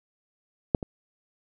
clicks, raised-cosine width 2 ms, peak -6 / -19 dBFS, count 2, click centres 0.748 / 0.828 s, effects none

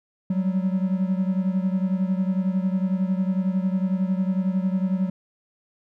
triangle beating tone pair, 185 / 196 Hz, F#3 / G3, 0 / 0 cents, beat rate 11 Hz, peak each -20 / -24 dBFS, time 0.3-5.1 s, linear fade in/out 5 ms, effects none

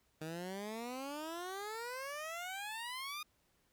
15% pulse exponential sweep, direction up, 154 to 1237 Hz, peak -35 dBFS, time 0.21-3.23 s, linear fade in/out 5 ms, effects pink hiss -75 dBFS RMS until 3.72 s

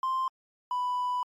triangle tone pair in turn, 1046.5 / 991.4 Hz, C6 / B5, 0 / +6 cents, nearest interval minor second, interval 94 cents, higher first, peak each -23 / -24 dBFS, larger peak first, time 0.03-0.28 / 0.71-1.23 s, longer second, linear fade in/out 2 ms, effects tanh soft clip ceiling -21 dBFS + MP3 64 kbps

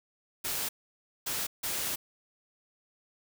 white noise bursts at uneven times, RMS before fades -33 dBFS, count 3, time 0.44-0.69 / 1.26-1.47 / 1.63-1.96 s, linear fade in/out 10 ms, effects none

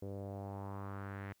sawtooth tone with low-pass filter sweep, 98.8 Hz, G2, 14 cents sharp, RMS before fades -44 dBFS, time 0.02-1.33 s, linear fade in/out 5 ms, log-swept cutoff 470 to 2000 Hz, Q 2.9, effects white hiss -75 dBFS RMS until 1.4 s

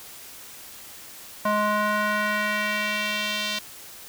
square tone with band-pass filter sweep, 210 Hz, G#3, 19 cents sharp, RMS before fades -25 dBFS, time 1.45-3.59 s, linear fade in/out 5 ms, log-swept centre 990 to 3700 Hz, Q 1.7, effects white hiss -43 dBFS RMS until 4.08 s

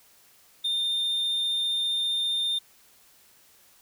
triangle tone with vibrato, 3620 Hz, A7, 48 cents sharp, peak -23 dBFS, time 0.64-2.59 s, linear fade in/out 10 ms, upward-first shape triangle, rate 15 Hz, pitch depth 9 cents each way, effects white hiss -58 dBFS RMS until 3.81 s

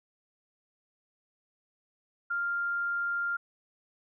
sine tone, 1396.9 Hz, F6, in tune, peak -28 dBFS, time 2.3-3.37 s, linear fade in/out 10 ms, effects none

